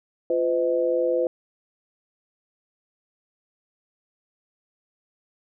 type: tone cluster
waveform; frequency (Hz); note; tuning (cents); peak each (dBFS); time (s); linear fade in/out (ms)
sine; 348 / 507 / 631; F4 / B4 / D#5; -6 / +45 / +24; -26 / -21 / -29; 0.3-1.27; 2
effects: none